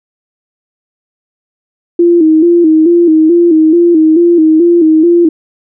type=tone with vibrato; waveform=sine; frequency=329.6 Hz; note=E4; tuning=in tune; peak=-3 dBFS; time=1.99-5.29 s; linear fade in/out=5 ms; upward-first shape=square; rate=2.3 Hz; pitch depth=77 cents each way; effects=none